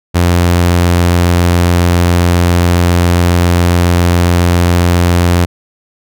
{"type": "tone", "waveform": "sawtooth", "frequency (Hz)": 87.31, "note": "F2", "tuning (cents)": 0, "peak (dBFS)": -3, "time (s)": [0.14, 5.46], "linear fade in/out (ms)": 20, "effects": []}